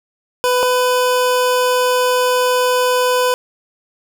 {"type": "tone pair in turn", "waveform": "25% pulse", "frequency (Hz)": [498.4, 500.6], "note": ["B4", "B4"], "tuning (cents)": [16, 23], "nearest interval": "unison", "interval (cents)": 7, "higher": "second", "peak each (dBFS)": -9, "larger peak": "neither", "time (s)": [[0.44, 0.63], [0.63, 3.34]], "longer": "second", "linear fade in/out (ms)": 0, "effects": []}